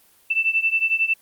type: beating tone pair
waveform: sine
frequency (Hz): 2657 / 2668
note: E7 / E7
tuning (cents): +13 / +20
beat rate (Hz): 11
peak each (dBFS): -20 / -22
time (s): 0.3-1.14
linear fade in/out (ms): 10
effects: white hiss -56 dBFS RMS until 1.21 s + Opus 32 kbps